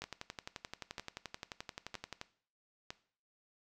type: two click trains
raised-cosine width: 0.2 ms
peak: -24 / -24 dBFS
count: 4 / 26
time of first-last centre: 0.02-2.905 / 0.04-2.214 s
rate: 1.04 / 11.5 Hz
effects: noise-tail reverb RT60 0.5 s tail -17 dB re dry